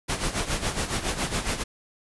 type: noise with tremolo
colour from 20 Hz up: pink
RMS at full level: -25 dBFS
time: 0.08-1.64 s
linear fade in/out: 20 ms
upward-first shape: sine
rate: 7.2 Hz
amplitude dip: 70%
effects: resampled to 24000 Hz